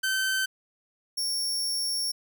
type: tone pair in turn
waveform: sawtooth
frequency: 1541 / 5491 Hz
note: G6 / F8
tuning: -30 / -30 cents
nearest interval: octave + minor seventh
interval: 2200 cents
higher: second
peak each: -21 / -24 dBFS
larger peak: first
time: 0.03-0.46 / 1.17-2.12 s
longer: second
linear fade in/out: 10 ms
effects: none